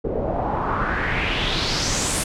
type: noise with low-pass filter sweep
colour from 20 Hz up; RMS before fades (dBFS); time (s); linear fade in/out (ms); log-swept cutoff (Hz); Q
pink; -23; 0.04-2.24; 10; 450 to 10000; 3.4
effects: none